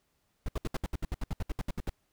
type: noise bursts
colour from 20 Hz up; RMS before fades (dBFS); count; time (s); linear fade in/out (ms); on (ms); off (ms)
brown; -31; 16; 0.46-1.896; 2; 26; 68
effects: pink hiss -75 dBFS RMS until 2.12 s